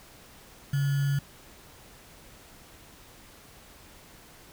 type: tone with sample-and-hold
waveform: sine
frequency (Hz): 140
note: C#3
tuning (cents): +18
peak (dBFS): -23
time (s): 0.73-1.19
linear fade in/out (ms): 5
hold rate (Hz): 1575
effects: pink hiss -52 dBFS RMS until 4.52 s